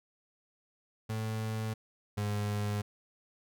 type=tone pair in turn; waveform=35% pulse; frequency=110 / 103.65 Hz; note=A2 / G#2; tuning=0 / -3 cents; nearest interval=minor second; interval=103 cents; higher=first; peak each=-31 / -29 dBFS; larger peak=second; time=1.09-1.74 / 2.17-2.82 s; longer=neither; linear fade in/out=10 ms; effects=none